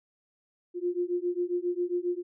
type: beating tone pair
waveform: sine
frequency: 350 / 357.4 Hz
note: F4 / F4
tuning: +4 / +40 cents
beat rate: 7.4 Hz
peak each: -30 dBFS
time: 0.74-2.23 s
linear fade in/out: 50 ms
effects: none